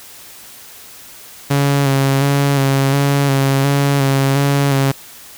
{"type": "tone with vibrato", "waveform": "sawtooth", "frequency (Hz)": 138.59, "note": "C#3", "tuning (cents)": 0, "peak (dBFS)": -8, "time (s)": [1.5, 4.92], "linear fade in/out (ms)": 10, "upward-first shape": "square", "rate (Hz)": 1.4, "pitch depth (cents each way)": 26, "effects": ["white hiss -38 dBFS RMS until 5.37 s"]}